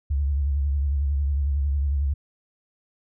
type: tone with vibrato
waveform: sine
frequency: 70.5 Hz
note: C#2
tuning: 30 cents sharp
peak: -20 dBFS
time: 0.1-2.14 s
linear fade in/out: 10 ms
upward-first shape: triangle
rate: 11 Hz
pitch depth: 98 cents each way
effects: none